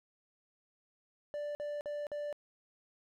triangle tone bursts, 587.3 Hz, D5, in tune, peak -34 dBFS, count 4, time 1.34-2.327 s, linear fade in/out 0 ms, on 210 ms, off 49 ms, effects none

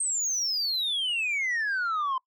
sine exponential sweep, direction down, 8500 to 1022 Hz, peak -23 dBFS, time 0-2.18 s, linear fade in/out 5 ms, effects noise-tail reverb RT60 0.1 s tail -23 dB re dry + tanh soft clip ceiling -24 dBFS

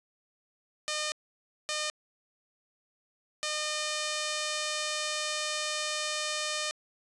5% pulse tone bursts at uneven times, 608 Hz, D#5, 40 cents flat, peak -19 dBFS, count 3, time 0.88-1.12 / 1.69-1.9 / 3.43-6.71 s, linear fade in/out 0 ms, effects resampled to 24000 Hz

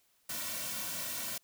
white noise with comb filter, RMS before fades -38 dBFS, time 0.29-1.38 s, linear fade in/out 5 ms, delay 2.4 ms, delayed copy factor -0.85, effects white hiss -71 dBFS RMS until 1.43 s

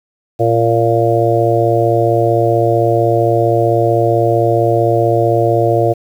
harmonic tone, 115.6 Hz, A#2, 14 cents flat, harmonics 1 / 3 / 4 / 5 / 6, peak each -16 / -16 / -16 / -16 / -16 dBFS, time 0.39-5.94 s, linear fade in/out 20 ms, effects 7-bit

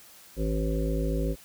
harmonic tone, 53.9 Hz, A1, 35 cents flat, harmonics 1 / 3 / 5 / 7 / 9 / 10, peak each -27 / -32 / -34 / -35 / -37 / -37 dBFS, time 0.36-1.36 s, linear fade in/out 50 ms, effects white hiss -52 dBFS RMS until 1.44 s

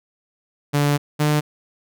sawtooth tone pair in turn, 144.9 / 149.75 Hz, D3 / D3, -23 / +34 cents, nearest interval minor second, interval 57 cents, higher second, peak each -12 dBFS, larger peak neither, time 0.73-0.98 / 1.19-1.41 s, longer first, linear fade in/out 20 ms, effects none

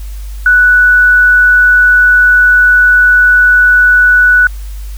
sine tone, 1480 Hz, F#6, in tune, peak -3 dBFS, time 0.46-4.47 s, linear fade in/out 2 ms, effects added 50 Hz sine -20 dBFS peak until 4.97 s + white hiss -39 dBFS RMS until 4.97 s

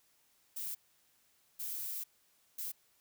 violet noise bursts at uneven times, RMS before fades -40 dBFS, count 3, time 0.56-0.75 / 1.59-2.04 / 2.58-2.72 s, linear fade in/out 10 ms, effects white hiss -71 dBFS RMS until 3 s

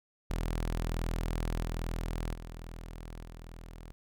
sawtooth tone with level steps, 41.2 Hz, E1, in tune, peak -27 / -29 / -38 / -41 dBFS, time 0.3-3.92 s, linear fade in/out 0 ms, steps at 1.64 / 2.34 / 3.23 s, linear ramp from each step 2 ms, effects none

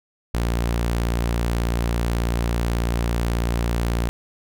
sawtooth tone, 58.27 Hz, A#1, in tune, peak -16 dBFS, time 0.34-4.09 s, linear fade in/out 0 ms, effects none

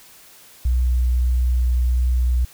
sine tone with vibrato, 61.74 Hz, B1, in tune, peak -15 dBFS, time 0.65-2.45 s, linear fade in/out 5 ms, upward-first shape triangle, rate 1.6 Hz, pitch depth 11 cents each way, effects white hiss -47 dBFS RMS until 2.53 s

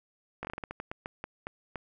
slowing click train, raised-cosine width 0.5 ms, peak -21 dBFS, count 14, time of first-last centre 0.43-1.758 s, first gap 18 ms, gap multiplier 1.26, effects none

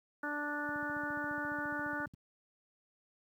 harmonic tone, 293.7 Hz, D4, in tune, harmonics 1 / 2 / 3 / 4 / 5 / 6, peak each -41 / -45 / -44 / -45 / -38 / -46 dBFS, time 0.23-2.06 s, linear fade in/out 5 ms
click train, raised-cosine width 5 ms, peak -37 dBFS, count 22, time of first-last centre 0.69-2.138 s, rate 14.5 Hz
effects high-pass 100 Hz 12 dB/octave + 11-bit

